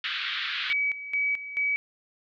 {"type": "band-pass noise", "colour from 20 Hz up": "white", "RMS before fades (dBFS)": -31, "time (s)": [0.04, 0.73], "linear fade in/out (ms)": 2, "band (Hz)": [1300, 3900], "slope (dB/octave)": 48}
{"type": "tone with tremolo", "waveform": "sine", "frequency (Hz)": 2277, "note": "C#7", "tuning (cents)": 46, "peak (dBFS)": -23, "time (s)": [0.7, 1.76], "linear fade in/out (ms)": 0, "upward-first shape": "square", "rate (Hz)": 2.3, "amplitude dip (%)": 75}
{"effects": []}